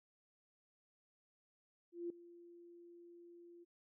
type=tone with ADSR envelope; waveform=sine; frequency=345 Hz; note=F4; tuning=21 cents flat; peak=-38 dBFS; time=1.92-3.65 s; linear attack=180 ms; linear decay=3 ms; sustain=-18 dB; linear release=23 ms; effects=none